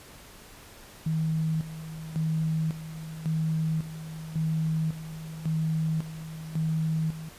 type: tone with tremolo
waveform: sine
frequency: 159.1 Hz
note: D#3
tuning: 39 cents sharp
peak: -24 dBFS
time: 1.06-7.29 s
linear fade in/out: 5 ms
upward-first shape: square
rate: 0.91 Hz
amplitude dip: 75%
effects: pink hiss -49 dBFS RMS until 7.38 s + resampled to 32000 Hz